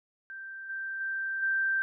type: tone with level steps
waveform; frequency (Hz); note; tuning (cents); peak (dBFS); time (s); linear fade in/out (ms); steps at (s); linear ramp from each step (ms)
sine; 1568; G6; 0; -39 / -33 / -30 / -25; 0.3-1.82; 0; 0.69 / 1 / 1.42; 10
effects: none